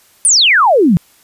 sine exponential sweep, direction down, 9980 to 155.8 Hz, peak -6 dBFS, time 0.25-0.97 s, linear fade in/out 0 ms, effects white hiss -49 dBFS RMS until 1.23 s + resampled to 32000 Hz

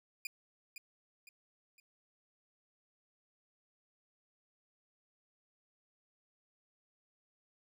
sawtooth tone with echo, 2432 Hz, D#7, 40 cents flat, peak -34 dBFS, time 0.25-0.27 s, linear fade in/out 2 ms, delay 510 ms, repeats 3, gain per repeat -8 dB, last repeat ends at 1.8 s, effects none

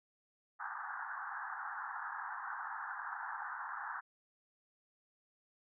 white band-pass noise, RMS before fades -43 dBFS, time 0.59-4.01 s, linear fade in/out 20 ms, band 780 to 1700 Hz, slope 96 dB/octave, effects none

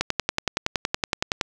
click train, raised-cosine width 0.2 ms, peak -4 dBFS, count 16, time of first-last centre 0.01-1.412 s, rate 10.7 Hz, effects none

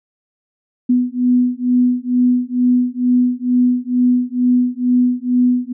sine beating tone pair, 246.9 / 249.1 Hz, B3 / B3, 0 / +15 cents, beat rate 2.2 Hz, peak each -15 dBFS, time 0.89-5.73 s, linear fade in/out 10 ms, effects none

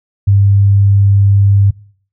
sine tone, 99.7 Hz, G2, 30 cents sharp, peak -5 dBFS, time 0.27-1.71 s, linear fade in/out 10 ms, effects noise-tail reverb RT60 0.5 s tail -22 dB re dry

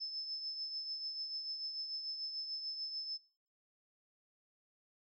sine tone with tremolo, 5250 Hz, E8, 8 cents flat, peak -37 dBFS, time 0-3.18 s, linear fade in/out 20 ms, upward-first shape triangle, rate 6.8 Hz, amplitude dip 55%, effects noise-tail reverb RT60 0.6 s tail -25 dB re dry

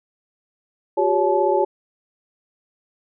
sine tone cluster, 363.5 / 399.5 / 561 / 864 Hz, F#4 / G4 / C#5 / A5, -31 / +33 / +21 / -32 cents, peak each -21 dBFS, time 0.97-1.65 s, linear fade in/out 10 ms, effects none

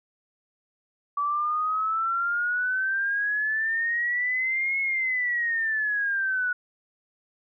sine exponential two-way sweep, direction up then down, 1146 to 2184 to 1462 Hz, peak -23 dBFS, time 1.17-6.53 s, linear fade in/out 5 ms, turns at 4.8 s, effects none

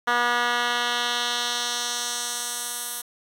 10% pulse tone with band-pass filter sweep, 241.2 Hz, B3, 41 cents flat, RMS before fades -26 dBFS, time 0.07-3.02 s, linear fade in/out 10 ms, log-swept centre 1600 to 12000 Hz, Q 1.2, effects 7-bit

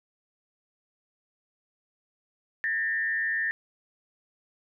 sine tone with frequency modulation, 1800 Hz, A6, 39 cents sharp, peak -25 dBFS, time 2.64-3.51 s, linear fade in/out 0 ms, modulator 107 Hz, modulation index 0.79, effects none

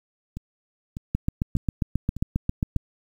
two click trains, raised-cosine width 5 ms, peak -10 / -20 dBFS, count 13 / 5, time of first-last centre 1.15-2.763 / 0.37-2.765 s, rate 7.44 / 1.67 Hz, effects 8-bit

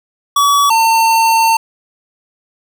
square tone pair in turn, 1138 / 903.2 Hz, C#6 / A5, +45 / +45 cents, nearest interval major third, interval 400 cents, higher first, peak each -9 dBFS, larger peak neither, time 0.36-0.7 / 0.7-1.57 s, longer second, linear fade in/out 5 ms, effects none

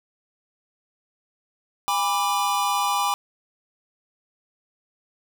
square chord, G# diminished, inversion none, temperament equal with one note detuned, 811.2 / 987.8 / 1174.7 Hz, G#5 / B5 / D6, -41 / 0 / 0 cents, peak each -26 dBFS, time 1.88-3.14 s, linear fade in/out 0 ms, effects none

